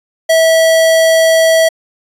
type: tone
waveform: square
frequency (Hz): 650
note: E5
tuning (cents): -24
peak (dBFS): -7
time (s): 0.29-1.69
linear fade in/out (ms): 10
effects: resampled to 32000 Hz